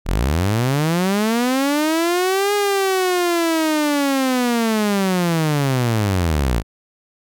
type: linear two-way sweep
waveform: sawtooth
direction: up then down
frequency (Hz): 35 to 413.2 to 51.4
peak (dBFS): -12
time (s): 0.05-6.63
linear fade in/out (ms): 50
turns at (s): 2.54
effects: none